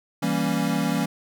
square chord, E diminished seventh, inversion none, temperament equal, 164.81 / 196 / 233.1 / 277.2 Hz, E3 / G3 / Bb3 / Db4, 0 / 0 / 0 / 0 cents, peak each -28 dBFS, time 0.22-1.06 s, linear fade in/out 10 ms, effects none

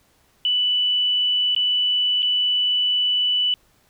sine tone with dropouts, 2974 Hz, F#7, 8 cents sharp, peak -17 dBFS, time 0.45-3.54 s, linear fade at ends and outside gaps 1 ms, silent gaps 1.549-1.563 / 2.222-2.228 s, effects pink hiss -60 dBFS RMS until 3.89 s

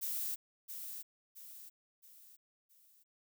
violet noise with echo, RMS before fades -38 dBFS, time 0.01-0.36 s, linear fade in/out 20 ms, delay 670 ms, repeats 4, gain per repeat -7 dB, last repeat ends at 3.04 s, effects none

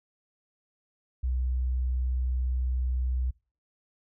sine tone, 63 Hz, B1, 35 cents sharp, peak -25 dBFS, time 1.23-3.31 s, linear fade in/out 10 ms, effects noise-tail reverb RT60 0.4 s tail -26 dB re dry

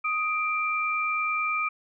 sine tone pair together, 1249 / 2360 Hz, D#6 / D7, +6 / +8 cents, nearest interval major seventh, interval 1102 cents, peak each -27 dBFS, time 0.04-1.69 s, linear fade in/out 10 ms, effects none

